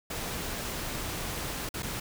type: noise with dropouts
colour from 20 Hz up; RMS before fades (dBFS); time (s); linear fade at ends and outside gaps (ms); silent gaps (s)
pink; -35; 0.1-2; 5; 1.691-1.74 / 1.824-1.829
effects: none